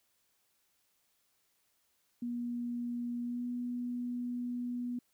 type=tone with pitch glide; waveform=sine; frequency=240.2 to 244.1 Hz; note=B3 to B3; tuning=-48 to -20 cents; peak=-34 dBFS; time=2.22-4.99 s; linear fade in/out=5 ms; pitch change=+28 cents; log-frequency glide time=3.23-3.45 s; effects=white hiss -75 dBFS RMS until 5.13 s

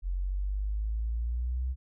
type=exponential sweep; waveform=sine; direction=up; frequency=44.17 to 65 Hz; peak=-28 dBFS; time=0.02-1.76 s; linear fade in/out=50 ms; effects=none

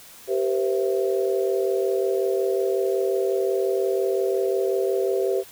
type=tone cluster; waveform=sine; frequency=389.2 / 474.4 / 520 / 664 Hz; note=G4 / A#4 / C5 / E5; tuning=-12 / +30 / -11 / +12 cents; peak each=-22 / -29 / -26 / -31 dBFS; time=0.27-5.44 s; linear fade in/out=50 ms; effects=white hiss -46 dBFS RMS until 5.51 s

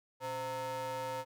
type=ring-modulated tone; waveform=square; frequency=199 Hz; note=G3; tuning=26 cents sharp; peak=-34 dBFS; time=0.2-1.25 s; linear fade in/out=50 ms; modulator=718 Hz; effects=none

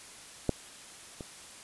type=clicks; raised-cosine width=2 ms; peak=-12 / -26 dBFS; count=2; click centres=0.493 / 1.208 s; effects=white hiss -49 dBFS RMS until 1.63 s + resampled to 24000 Hz

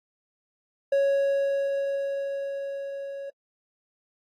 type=tone with level ramp; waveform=triangle; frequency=554.4 Hz; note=C#5; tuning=in tune; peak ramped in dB=-17 to -32 dBFS; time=0.92-3.3 s; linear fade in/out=5 ms; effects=AAC 48 kbps

